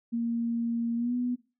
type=tone with pitch glide; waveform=sine; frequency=233.1 to 246 Hz; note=A#3 to B3; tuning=0 to -7 cents; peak=-26 dBFS; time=0.12-1.36 s; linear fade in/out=20 ms; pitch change=+93 cents; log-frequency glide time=0.96-1.14 s; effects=noise-tail reverb RT60 0.3 s tail -17 dB re dry